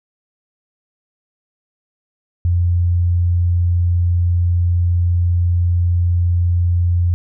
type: tone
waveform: sine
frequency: 87.4 Hz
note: F2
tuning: 2 cents sharp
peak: -12 dBFS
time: 2.45-7.14 s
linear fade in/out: 0 ms
effects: none